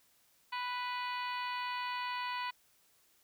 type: harmonic tone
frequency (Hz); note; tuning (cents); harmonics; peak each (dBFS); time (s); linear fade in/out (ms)
493.9; B4; 0; 2 / 3 / 4 / 5 / 6 / 7 / 8 / 9; -37 / -46 / -44 / -45 / -47 / -54 / -53 / -50; 0.52-2.51; 10
effects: white hiss -69 dBFS RMS until 3.23 s